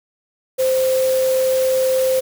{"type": "tone in noise", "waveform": "sine", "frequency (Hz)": 521, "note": "C5", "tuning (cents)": -7, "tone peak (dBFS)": -14, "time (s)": [0.58, 2.21], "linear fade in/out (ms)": 20, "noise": "white", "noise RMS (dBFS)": -29, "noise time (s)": [0.58, 2.21], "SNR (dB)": 12, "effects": []}